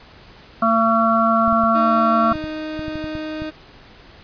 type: harmonic tone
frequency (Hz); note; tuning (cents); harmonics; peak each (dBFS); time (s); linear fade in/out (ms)
225.9; A3; +46; 1 / 3 / 5 / 6; -19 / -19 / -19 / -19; 0.62-2.33; 5
type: clicks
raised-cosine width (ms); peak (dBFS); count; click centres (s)
5; -19; 12; 1.479 / 1.527 / 1.637 / 2.319 / 2.356 / 2.441 / 2.793 / 2.882 / 2.956 / 3.042 / 3.153 / 3.42
type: tone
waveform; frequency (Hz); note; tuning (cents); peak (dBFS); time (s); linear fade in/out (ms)
30% pulse; 310.2; D#4; -5; -23; 1.74-3.51; 20
effects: pink hiss -45 dBFS RMS until 4.23 s + resampled to 11025 Hz